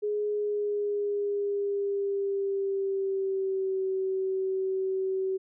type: tone with pitch glide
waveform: sine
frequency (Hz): 417.3 to 380.5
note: G#4 to F#4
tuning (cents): +8 to +48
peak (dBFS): -26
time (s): 0.02-5.38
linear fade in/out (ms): 20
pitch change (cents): -160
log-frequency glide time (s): 0.29-3.83
effects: none